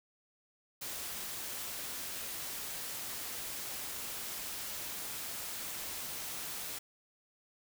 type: noise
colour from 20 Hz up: white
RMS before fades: -41 dBFS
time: 0.81-6.79 s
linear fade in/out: 10 ms
effects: none